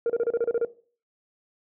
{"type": "tone bursts", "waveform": "sine", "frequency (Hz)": 466.2, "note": "A#4", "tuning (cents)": 0, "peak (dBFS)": -18, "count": 9, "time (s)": [0.06, 0.649], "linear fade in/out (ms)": 2, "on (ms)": 37, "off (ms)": 32, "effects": ["noise-tail reverb RT60 0.4 s tail -17 dB re dry", "tanh soft clip ceiling -19 dBFS"]}